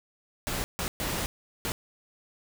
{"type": "noise bursts at uneven times", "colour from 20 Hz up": "pink", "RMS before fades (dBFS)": -31, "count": 4, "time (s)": [[0.47, 0.64], [0.79, 0.88], [1, 1.26], [1.65, 1.72]], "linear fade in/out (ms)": 0, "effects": []}